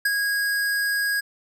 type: tone with ADSR envelope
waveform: square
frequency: 1645 Hz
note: G#6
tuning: 17 cents flat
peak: -18 dBFS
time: 0.05-1.21 s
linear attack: 6 ms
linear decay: 34 ms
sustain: -4 dB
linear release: 16 ms
effects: none